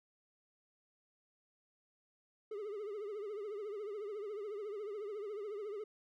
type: tone with vibrato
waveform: triangle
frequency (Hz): 415.3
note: G#4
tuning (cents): 0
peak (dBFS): -38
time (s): 2.51-5.84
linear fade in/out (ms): 5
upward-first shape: triangle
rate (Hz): 14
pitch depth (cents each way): 120
effects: none